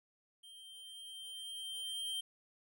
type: tone with level ramp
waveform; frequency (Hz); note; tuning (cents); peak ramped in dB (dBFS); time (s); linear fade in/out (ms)
square; 3149; G7; +7; -54 to -37; 0.43-2.21; 10
effects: none